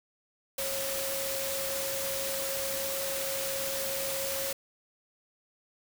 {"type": "tone in noise", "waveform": "sine", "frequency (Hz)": 544, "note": "C#5", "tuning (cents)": -33, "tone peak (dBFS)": -35, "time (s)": [0.58, 4.53], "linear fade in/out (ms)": 5, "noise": "white", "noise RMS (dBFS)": -34, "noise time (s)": [0.58, 4.53], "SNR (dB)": -4, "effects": []}